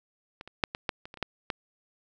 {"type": "clicks", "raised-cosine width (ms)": 0.3, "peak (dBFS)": [-25, -28, -7, -17, -11, -26, -28, -29, -12, -13], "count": 10, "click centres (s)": [0.411, 0.476, 0.638, 0.749, 0.892, 1.055, 1.141, 1.173, 1.227, 1.502], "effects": []}